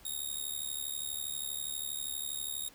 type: tone with amplitude modulation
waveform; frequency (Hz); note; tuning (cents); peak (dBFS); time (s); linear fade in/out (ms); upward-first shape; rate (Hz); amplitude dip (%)
5% pulse; 3729; A#7; 0; -24; 0.05-2.69; 5; sine; 72.4; 85
effects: pink hiss -58 dBFS RMS until 2.74 s